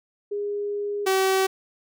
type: tone pair in turn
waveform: sine / sawtooth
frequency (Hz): 409.7 / 382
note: G#4 / G4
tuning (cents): -24 / -45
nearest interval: minor second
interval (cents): 121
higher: first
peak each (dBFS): -25 / -15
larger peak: second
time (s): 0.31-1.06 / 1.06-1.47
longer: first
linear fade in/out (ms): 10
effects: none